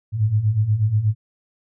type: beating tone pair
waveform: sine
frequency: 101.8 / 110.1 Hz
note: G#2 / A2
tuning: -34 / +2 cents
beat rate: 8.3 Hz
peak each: -22 / -17 dBFS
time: 0.12-1.15 s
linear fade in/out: 50 ms
effects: none